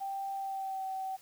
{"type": "tone with pitch glide", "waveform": "sine", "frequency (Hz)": [784, 764.3], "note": ["G5", "G5"], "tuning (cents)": [0, -44], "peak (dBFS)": -34, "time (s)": [0, 1.17], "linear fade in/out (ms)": 20, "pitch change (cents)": -44, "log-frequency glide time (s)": [0.34, 0.87], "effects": ["white hiss -59 dBFS RMS until 1.21 s"]}